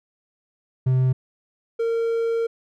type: tone pair in turn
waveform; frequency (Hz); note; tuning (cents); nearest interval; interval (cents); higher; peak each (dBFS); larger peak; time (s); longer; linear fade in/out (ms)
triangle; 129.1 / 459.3; C3 / A#4; -23 / -26; octave + minor seventh; 2197; second; -14 / -18; first; 0.86-1.13 / 1.79-2.47; second; 10
effects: none